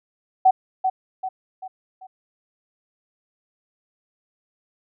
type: tone with echo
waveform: sine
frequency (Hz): 754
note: F#5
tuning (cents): +32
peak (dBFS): -10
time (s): 0.45-0.51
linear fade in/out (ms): 10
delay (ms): 390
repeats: 4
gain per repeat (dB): -7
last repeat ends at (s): 2.07
effects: none